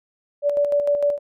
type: tone with tremolo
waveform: sine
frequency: 578 Hz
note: D5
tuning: 28 cents flat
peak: -15 dBFS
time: 0.42-1.19 s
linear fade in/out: 50 ms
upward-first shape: square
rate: 6.6 Hz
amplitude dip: 45%
effects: none